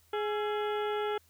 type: harmonic tone with a mistuned harmonic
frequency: 418.9 Hz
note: G#4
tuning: 15 cents sharp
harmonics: 1 / 2 / 3 / 4 / 5 / 6 / 7 / 8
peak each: -31 / -36 / -39 / -46 / -47 / -51 / -48 / -47 dBFS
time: 0.13-1.18 s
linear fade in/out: 5 ms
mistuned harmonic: 3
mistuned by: +120 cents
effects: added 82 Hz sine -66 dBFS peak until 1.29 s + white hiss -66 dBFS RMS until 1.29 s